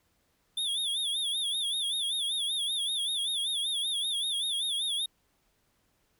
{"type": "tone with vibrato", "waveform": "square", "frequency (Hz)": 3493, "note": "A7", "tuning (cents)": -13, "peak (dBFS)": -29, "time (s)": [0.57, 5.06], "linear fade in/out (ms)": 5, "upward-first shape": "sine", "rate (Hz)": 5.2, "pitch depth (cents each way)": 120, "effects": ["pink hiss -72 dBFS RMS until 6.19 s"]}